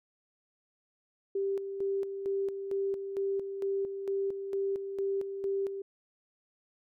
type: tone with tremolo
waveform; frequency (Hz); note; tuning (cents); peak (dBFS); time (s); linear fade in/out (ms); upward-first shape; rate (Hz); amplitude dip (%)
sine; 392.8; G4; +4; -28; 1.35-5.82; 5; square; 2.2; 55
effects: none